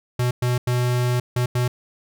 square tone bursts at uneven times, 123.47 Hz, B2, in tune, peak -19 dBFS, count 5, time 0.19-0.31 / 0.42-0.58 / 0.67-1.2 / 1.36-1.46 / 1.55-1.68 s, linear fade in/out 5 ms, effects none

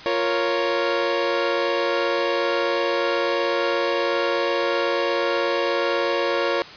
sawtooth chord, Bb minor, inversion second, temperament equal, 349.2 / 466.2 / 554.4 Hz, F4 / Bb4 / Db5, 0 / 0 / 0 cents, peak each -22 / -21 / -19 dBFS, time 0.06-6.62 s, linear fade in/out 0 ms, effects white hiss -39 dBFS RMS until 6.76 s + resampled to 11025 Hz

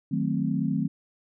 sine chord, D# diminished seventh, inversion none, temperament equal, 155.56 / 185 / 220 / 261.6 Hz, D#3 / F#3 / A3 / C4, 0 / 0 / 0 / 0 cents, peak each -29 dBFS, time 0.11-0.88 s, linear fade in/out 10 ms, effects none

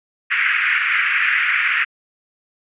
white band-pass noise, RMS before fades -18 dBFS, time 0.3-1.85 s, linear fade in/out 20 ms, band 1400 to 2500 Hz, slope 48 dB/octave, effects resampled to 8000 Hz

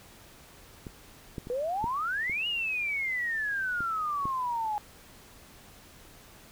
clicks, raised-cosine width 3 ms, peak -26 / -22 / -27 / -21 / -29 / -27 / -23 dBFS, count 7, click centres 0.868 / 1.382 / 1.471 / 1.842 / 2.297 / 3.806 / 4.255 s
sine exponential two-way sweep, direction up then down, 474.6 to 2913 to 826 Hz, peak -28 dBFS, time 1.5-4.78 s, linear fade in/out 0 ms, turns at 2.47 s
effects pink hiss -53 dBFS RMS until 6.51 s

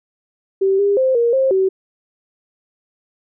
sine tone with pitch steps, 387.1 / 402.8 / 522 / 470.3 / 531 / 380.7 Hz, G4 / G4 / C5 / A#4 / C5 / F#4, -22 / +47 / -4 / +15 / +25 / +49 cents, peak -12 dBFS, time 0.61-1.69 s, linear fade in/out 10 ms, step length 180 ms, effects none

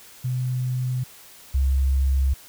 sine tone pair in turn, 126.8 / 67.17 Hz, B2 / C2, +46 / +46 cents, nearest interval major seventh, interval 1100 cents, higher first, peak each -22 / -17 dBFS, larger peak second, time 0.24-1.04 / 1.54-2.34 s, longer neither, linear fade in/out 10 ms, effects white hiss -47 dBFS RMS until 2.48 s

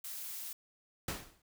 blue noise, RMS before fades -43 dBFS, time 0.04-0.53 s, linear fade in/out 5 ms
pink noise with exponential decay, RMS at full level -34 dBFS, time 1.08-1.42 s, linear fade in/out 5 ms, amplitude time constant 72 ms
effects none

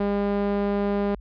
sawtooth tone with band-pass filter, 202.1 Hz, G#3, 47 cents flat, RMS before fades -24 dBFS, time 0-1.15 s, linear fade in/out 5 ms, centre 430 Hz, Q 0.78, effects added 50 Hz sine -39 dBFS peak until 1.2 s + resampled to 11025 Hz

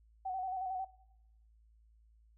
sine tone with vibrato, 751 Hz, F#5, 26 cents sharp, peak -35 dBFS, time 0.25-0.85 s, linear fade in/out 10 ms, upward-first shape square, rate 11 Hz, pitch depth 36 cents each way, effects noise-tail reverb RT60 0.8 s tail -18 dB re dry + added 55 Hz sine -62 dBFS peak until 2.37 s

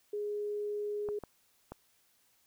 sine tone, 415.2 Hz, G#4, in tune, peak -33 dBFS, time 0.13-1.19 s, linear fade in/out 5 ms
clicks, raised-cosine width 1 ms, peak -28 dBFS, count 3, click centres 1.088 / 1.237 / 1.72 s
effects white hiss -70 dBFS RMS until 2.46 s

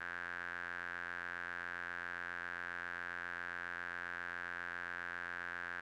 sawtooth tone with band-pass filter, 87.4 Hz, F2, 2 cents sharp, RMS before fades -44 dBFS, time 0-5.81 s, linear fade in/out 10 ms, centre 1600 Hz, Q 7.7, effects none

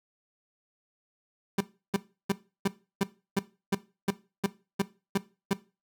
30% pulse tone bursts, 196 Hz, G3, in tune, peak -20 dBFS, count 12, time 1.58-5.534 s, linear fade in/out 5 ms, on 27 ms, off 330 ms, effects noise-tail reverb RT60 0.3 s tail -18 dB re dry

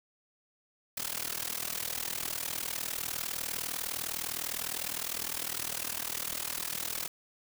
white noise with amplitude modulation, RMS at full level -32 dBFS, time 0.97-7.08 s, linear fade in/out 5 ms, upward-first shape sine, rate 39.8 Hz, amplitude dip 90%, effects none

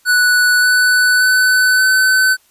square tone with pitch steps, 1480 / 1492.9 / 1505.9 / 1519 Hz, F#6 / F#6 / F#6 / F#6, 0 / +15 / +30 / +45 cents, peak -10 dBFS, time 0.05-2.37 s, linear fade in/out 50 ms, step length 580 ms, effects white hiss -54 dBFS RMS until 2.5 s + resampled to 32000 Hz

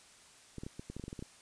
clicks, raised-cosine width 3 ms, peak -29 dBFS, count 12, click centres 0.583 / 0.635 / 0.665 / 0.795 / 0.9 / 0.966 / 0.997 / 1.039 / 1.081 / 1.129 / 1.192 / 1.225 s, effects white hiss -59 dBFS RMS until 1.41 s + resampled to 22050 Hz

